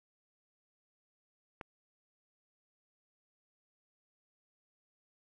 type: click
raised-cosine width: 0.5 ms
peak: -27 dBFS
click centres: 1.612 s
effects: none